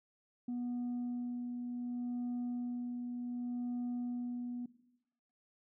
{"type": "tone with tremolo", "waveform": "sine", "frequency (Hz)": 243.8, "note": "B3", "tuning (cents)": -22, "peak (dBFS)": -32, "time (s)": [0.48, 4.66], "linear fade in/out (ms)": 5, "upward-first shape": "sine", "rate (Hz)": 0.67, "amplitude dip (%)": 40, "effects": ["noise-tail reverb RT60 0.9 s tail -18 dB re dry", "tanh soft clip ceiling -34 dBFS"]}